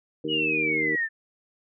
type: harmonic tone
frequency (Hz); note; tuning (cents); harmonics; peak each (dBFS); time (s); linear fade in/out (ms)
77.78; D#2; 0; 2 / 3 / 4 / 5 / 6; -39 / -40 / -30 / -34 / -32; 0.24-0.96; 5
type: exponential sweep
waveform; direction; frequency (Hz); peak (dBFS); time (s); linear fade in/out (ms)
sine; down; 2960 to 1760; -23; 0.28-1.09; 50
effects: none